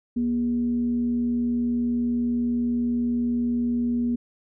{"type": "tone with frequency modulation", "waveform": "sine", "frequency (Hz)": 240, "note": "B3", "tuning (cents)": -49, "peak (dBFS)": -21, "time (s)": [0.16, 4.16], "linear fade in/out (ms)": 10, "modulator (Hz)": 170, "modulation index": 0.22, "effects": []}